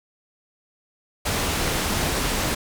pink low-pass noise, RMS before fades -24 dBFS, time 1.25-2.55 s, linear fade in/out 10 ms, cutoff 12000 Hz, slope 12 dB/octave, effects none

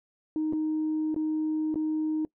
sine tone with dropouts, 311 Hz, D#4, 1 cent flat, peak -24 dBFS, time 0.36-2.25 s, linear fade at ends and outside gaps 1 ms, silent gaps 0.526-0.533 / 1.144-1.162 / 1.743-1.757 s, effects noise-tail reverb RT60 0.1 s tail -23 dB re dry + tanh soft clip ceiling -22 dBFS

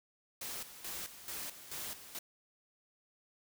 white noise with tremolo, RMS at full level -42 dBFS, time 0.41-2.19 s, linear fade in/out 5 ms, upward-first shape square, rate 2.3 Hz, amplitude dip 70%, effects none

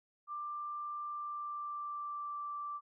sine tone with pitch glide, 1184 to 1170.4 Hz, D6 to D6, +14 to -6 cents, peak -38 dBFS, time 0.27-2.81 s, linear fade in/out 50 ms, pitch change -20 cents, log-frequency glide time 1.03-2.42 s, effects none

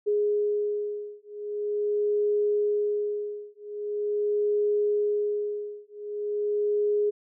sine beating tone pair, 415.3 / 415.73 Hz, G#4 / G#4, 0 / +2 cents, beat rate 0.43 Hz, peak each -27 dBFS, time 0.06-7.11 s, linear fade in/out 20 ms, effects none

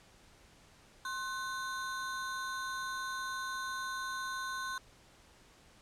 square ring-modulated tone, 1282 Hz, E6, 49 cents flat, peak -34 dBFS, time 1.05-4.78 s, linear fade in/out 2 ms, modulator 223 Hz, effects pink hiss -61 dBFS RMS until 5.81 s + low-pass 9000 Hz 12 dB/octave

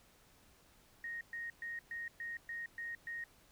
sine tone bursts, 1864.7 Hz, A#6, in tune, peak -40 dBFS, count 8, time 1.04-3.24 s, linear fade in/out 2 ms, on 170 ms, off 120 ms, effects pink hiss -66 dBFS RMS until 3.51 s

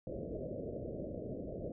white low-pass noise, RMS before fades -42 dBFS, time 0.07-1.72 s, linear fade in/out 2 ms, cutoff 630 Hz, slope 96 dB/octave, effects none

